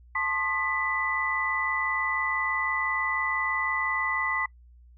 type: tone cluster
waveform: sine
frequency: 877 / 1067 / 1213 / 1989 Hz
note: A5 / C6 / D#6 / B6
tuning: -6 / +34 / -44 / +12 cents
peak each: -35 / -31 / -35 / -27 dBFS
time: 0.15-4.46 s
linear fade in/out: 5 ms
effects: noise-tail reverb RT60 0.1 s tail -23 dB re dry + added 60 Hz sine -50 dBFS peak until 4.97 s